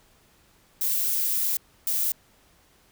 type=noise bursts at uneven times; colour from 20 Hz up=violet; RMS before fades=-25 dBFS; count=2; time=0.81-1.57 / 1.87-2.12 s; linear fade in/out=2 ms; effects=pink hiss -60 dBFS RMS until 2.91 s